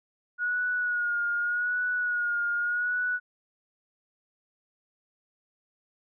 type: tone with vibrato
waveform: sine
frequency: 1447 Hz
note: F#6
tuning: 39 cents flat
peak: -25 dBFS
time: 0.38-3.2 s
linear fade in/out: 50 ms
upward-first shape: sine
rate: 0.84 Hz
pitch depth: 37 cents each way
effects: none